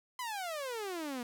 sawtooth exponential sweep, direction down, 1032 to 234.5 Hz, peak -33 dBFS, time 0.19-1.23 s, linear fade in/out 2 ms, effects none

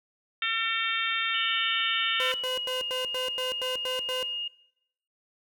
harmonic tone, 452.2 Hz, A4, 47 cents sharp, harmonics 3 / 4 / 5 / 6 / 7 / 8, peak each -33 / -33 / -33 / -33 / -33 / -33 dBFS, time 0.42-2.32 s, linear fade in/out 2 ms
sine tone with pitch glide, 2960 to 2848 Hz, F#7 to F7, 0 to +33 cents, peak -30 dBFS, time 1.34-4.48 s, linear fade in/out 5 ms, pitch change -67 cents, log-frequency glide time 2.25-2.85 s
sawtooth tone bursts, 511 Hz, C5, 41 cents flat, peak -27 dBFS, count 9, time 2.2-4.228 s, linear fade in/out 0 ms, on 140 ms, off 96 ms
effects noise-tail reverb RT60 0.8 s tail -20 dB re dry

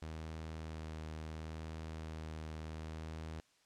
sawtooth tone with vibrato, 79.1 Hz, D#2, 29 cents sharp, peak -39 dBFS, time 0.02-3.4 s, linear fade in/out 0 ms, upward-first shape triangle, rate 0.7 Hz, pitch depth 15 cents each way, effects white hiss -71 dBFS RMS until 3.65 s + low-pass 7000 Hz 12 dB/octave

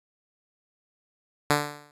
5% pulse tone with exponential decay, 146.83 Hz, D3, in tune, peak -6 dBFS, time 1.5-1.91 s, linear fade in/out 2 ms, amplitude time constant 88 ms, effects resampled to 32000 Hz

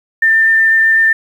sine tone with vibrato, 1793 Hz, A6, 32 cents sharp, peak -7 dBFS, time 0.22-1.13 s, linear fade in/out 5 ms, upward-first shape triangle, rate 8 Hz, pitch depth 8 cents each way, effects 7-bit

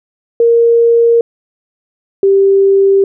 sine tone pair in turn, 466.2 / 392 Hz, A#4 / G4, 0 / 0 cents, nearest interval minor third, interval 300 cents, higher first, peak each -5 dBFS, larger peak neither, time 0.4-1.21 / 2.23-3.04 s, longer neither, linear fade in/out 2 ms, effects none

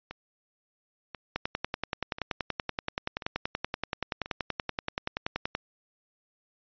two click trains, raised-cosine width 0.3 ms, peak -13 / -22 dBFS, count 45 / 5, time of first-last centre 1.36-5.55 / 0.11-4.259 s, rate 10.5 / 0.964 Hz, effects resampled to 11025 Hz

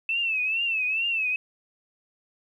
sine tone with vibrato, 2637 Hz, E7, in tune, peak -23 dBFS, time 0.09-1.36 s, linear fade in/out 2 ms, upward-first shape triangle, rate 2.3 Hz, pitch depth 120 cents each way, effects 10-bit

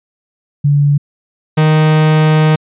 sine / 45% pulse tone pair in turn, 144 / 155.27 Hz, D3 / D#3, -34 / -3 cents, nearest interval minor second, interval 131 cents, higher second, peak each -7 dBFS, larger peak neither, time 0.64-0.98 / 1.57-2.56 s, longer second, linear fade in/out 10 ms, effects resampled to 8000 Hz

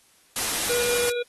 white noise, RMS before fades -26 dBFS, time 0.36-1.1 s, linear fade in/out 2 ms
harmonic tone, 482.7 Hz, B4, 40 cents flat, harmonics 1 / 3 / 5 / 7 / 8, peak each -24 / -35 / -35 / -41 / -40 dBFS, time 0.69-1.23 s, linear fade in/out 10 ms
effects white hiss -59 dBFS RMS until 1.28 s + AAC 32 kbps

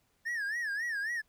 triangle tone with vibrato, 1760 Hz, A6, in tune, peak -30 dBFS, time 0.25-1.22 s, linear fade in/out 20 ms, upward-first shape sine, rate 3.7 Hz, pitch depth 160 cents each way, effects pink hiss -73 dBFS RMS until 1.28 s

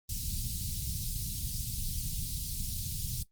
pink band-stop noise, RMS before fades -35 dBFS, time 0.09-3.23 s, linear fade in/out 5 ms, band 170 to 4100 Hz, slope 24 dB/octave, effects noise-tail reverb RT60 0.1 s tail -17 dB re dry + Opus 24 kbps

